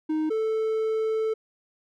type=tone pair in turn; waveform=triangle; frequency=311.3 / 440.2 Hz; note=D#4 / A4; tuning=+1 / +1 cents; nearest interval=tritone; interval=600 cents; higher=second; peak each=-21 dBFS; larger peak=neither; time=0.09-0.3 / 0.3-1.34 s; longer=second; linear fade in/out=10 ms; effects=none